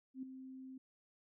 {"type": "tone with ADSR envelope", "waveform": "sine", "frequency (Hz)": 261.6, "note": "C4", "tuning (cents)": 0, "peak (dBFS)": -39, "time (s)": [0.14, 0.78], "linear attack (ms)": 88, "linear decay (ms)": 5, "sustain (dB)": -9, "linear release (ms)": 6, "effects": []}